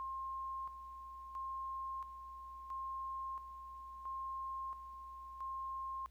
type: tone with tremolo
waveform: sine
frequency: 1064 Hz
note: C6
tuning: 29 cents sharp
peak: -40 dBFS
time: 0-6.06 s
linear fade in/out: 0 ms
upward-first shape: square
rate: 0.74 Hz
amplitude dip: 60%
effects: added 60 Hz sine -59 dBFS peak until 6.1 s + pink hiss -75 dBFS RMS until 6.1 s